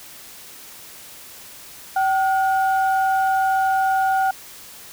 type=tone pair together; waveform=sine; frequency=767.6 / 1439 Hz; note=G5 / F#6; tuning=-37 / -49 cents; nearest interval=major seventh; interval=1088 cents; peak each=-16 / -24 dBFS; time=1.96-4.31 s; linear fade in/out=5 ms; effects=tanh soft clip ceiling -9 dBFS + white hiss -41 dBFS RMS until 4.92 s